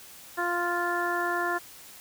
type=harmonic tone; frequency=349.2 Hz; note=F4; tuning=in tune; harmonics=1 / 2 / 3 / 4 / 5; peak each=-32 / -32 / -32 / -32 / -32 dBFS; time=0.37-1.59 s; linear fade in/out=20 ms; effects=white hiss -48 dBFS RMS until 2 s